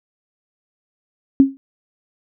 sine tone with exponential decay, 271.1 Hz, C#4, 38 cents flat, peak -3 dBFS, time 1.4-1.57 s, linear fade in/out 0 ms, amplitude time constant 35 ms, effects none

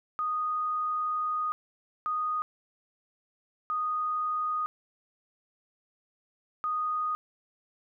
sine tone bursts at uneven times, 1239 Hz, D#6, 8 cents flat, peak -27 dBFS, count 4, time 0.19-1.52 / 2.06-2.42 / 3.7-4.66 / 6.64-7.15 s, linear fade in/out 0 ms, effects none

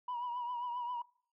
sine tone with vibrato, 971 Hz, B5, 30 cents flat, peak -34 dBFS, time 0.08-1.02 s, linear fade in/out 5 ms, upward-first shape triangle, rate 7.5 Hz, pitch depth 60 cents each way, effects noise-tail reverb RT60 0.5 s tail -23 dB re dry + tanh soft clip ceiling -33 dBFS

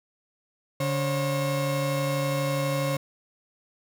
35% pulse tone pair together, 143.3 / 541 Hz, D3 / C#5, -42 / -42 cents, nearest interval octave + major seventh, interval 2300 cents, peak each -25 / -26 dBFS, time 0.8-2.97 s, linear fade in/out 5 ms, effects none

